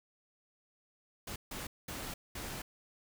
pink noise bursts at uneven times, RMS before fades -42 dBFS, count 4, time 1.27-1.36 / 1.51-1.67 / 1.88-2.14 / 2.35-2.62 s, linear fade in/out 5 ms, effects none

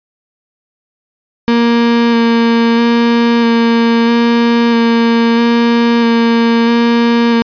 35% pulse tone with vibrato, 233.1 Hz, A#3, in tune, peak -6 dBFS, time 1.48-7.42 s, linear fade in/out 0 ms, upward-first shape square, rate 0.77 Hz, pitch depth 11 cents each way, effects resampled to 11025 Hz

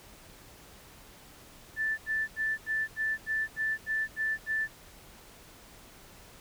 sine tone bursts, 1762 Hz, A6, 2 cents sharp, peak -27 dBFS, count 10, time 1.76-4.68 s, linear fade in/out 50 ms, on 220 ms, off 80 ms, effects pink hiss -53 dBFS RMS until 6.4 s

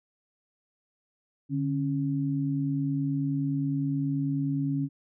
sine tone pair together, 145.6 / 275.1 Hz, D3 / C#4, -15 / -13 cents, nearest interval major seventh, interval 1102 cents, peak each -28 dBFS, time 1.49-4.89 s, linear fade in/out 50 ms, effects none

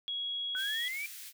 sine tone, 3322 Hz, G#7, in tune, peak -33 dBFS, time 0.08-0.88 s, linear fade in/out 0 ms
sine exponential sweep, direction up, 1480 to 2376 Hz, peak -35 dBFS, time 0.55-1.06 s, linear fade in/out 0 ms
white high-pass noise, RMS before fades -46 dBFS, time 0.55-1.33 s, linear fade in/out 50 ms, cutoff 1800 Hz, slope 24 dB/octave
effects none

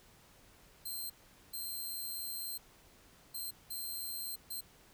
5% pulse tone bursts at uneven times, 4152 Hz, C8, 14 cents flat, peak -32 dBFS, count 5, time 0.85-1.1 / 1.53-2.58 / 3.34-3.51 / 3.7-4.36 / 4.5-4.61 s, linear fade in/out 10 ms, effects pink hiss -62 dBFS RMS until 4.93 s

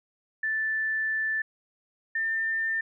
sine tone pair in turn, 1760 / 1797 Hz, A6 / A6, 0 / +36 cents, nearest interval unison, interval 36 cents, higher second, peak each -25 dBFS, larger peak neither, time 0.43-1.42 / 2.15-2.81 s, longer first, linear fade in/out 5 ms, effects none

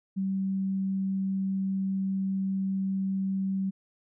sine tone, 192.5 Hz, G3, 31 cents flat, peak -26 dBFS, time 0.16-3.71 s, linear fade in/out 20 ms, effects none

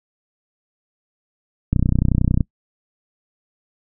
click train, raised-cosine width 5 ms, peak -4 dBFS, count 22, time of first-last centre 1.73-2.407 s, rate 31 Hz, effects noise-tail reverb RT60 0.1 s tail -25 dB re dry

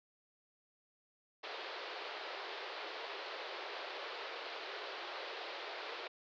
pink band-pass noise, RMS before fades -45 dBFS, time 1.43-6.08 s, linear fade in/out 10 ms, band 380 to 4600 Hz, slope 48 dB/octave, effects none

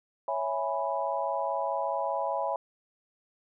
sine chord, C# minor seventh, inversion none, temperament equal, 554.4 / 659.3 / 830.6 / 987.8 Hz, C#5 / E5 / G#5 / B5, 0 / 0 / 0 / 0 cents, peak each -33 dBFS, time 0.28-2.56 s, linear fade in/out 2 ms, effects none

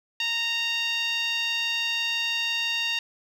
10% pulse tone with band-pass filter, 926 Hz, A#5, 12 cents flat, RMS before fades -27 dBFS, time 0.2-2.99 s, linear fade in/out 2 ms, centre 3000 Hz, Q 2, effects none

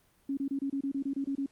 sine tone bursts, 275.6 Hz, C#4, 10 cents flat, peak -29 dBFS, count 11, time 0.29-1.462 s, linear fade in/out 5 ms, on 82 ms, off 27 ms, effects pink hiss -67 dBFS RMS until 1.51 s + Opus 32 kbps

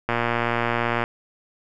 click train, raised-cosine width 0.5 ms, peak -7 dBFS, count 113, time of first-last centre 0.09-1.039 s, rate 118 Hz, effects none

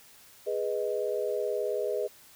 sine chord, G# minor, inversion none, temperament equal, 415.3 / 493.9 / 622.3 Hz, G#4 / B4 / D#5, 0 / 0 / 0 cents, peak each -31 / -32 / -33 dBFS, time 0.46-2.08 s, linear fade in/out 20 ms, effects white hiss -55 dBFS RMS until 2.35 s

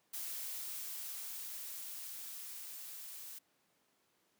blue noise with level ramp, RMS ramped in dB -42 to -49 dBFS, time 0.13-3.39 s, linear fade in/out 10 ms, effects pink hiss -75 dBFS RMS until 4.39 s + high-pass 200 Hz 12 dB/octave

